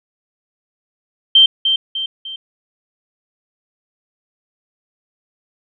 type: tone with echo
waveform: sine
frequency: 3136 Hz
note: G7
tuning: in tune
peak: -5 dBFS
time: 1.35-1.46 s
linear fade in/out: 5 ms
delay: 300 ms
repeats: 3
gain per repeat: -7 dB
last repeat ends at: 2.36 s
effects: none